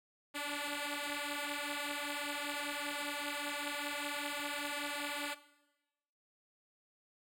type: beating tone pair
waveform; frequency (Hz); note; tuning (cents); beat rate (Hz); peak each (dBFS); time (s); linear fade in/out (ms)
5% pulse; 287.9 / 293; D4 / D4; -34 / -4; 5.1; -29; 0.34-5.35; 20
effects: noise-tail reverb RT60 1.0 s tail -17 dB re dry + AAC 64 kbps